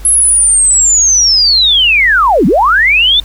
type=linear two-way sweep; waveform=sine; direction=down then up; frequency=10990 to 157.8 to 3632 Hz; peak=-5 dBFS; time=0.05-3.2 s; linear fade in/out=2 ms; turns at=2.46 s; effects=added 50 Hz sine -25 dBFS peak until 3.24 s + pink hiss -38 dBFS RMS until 3.24 s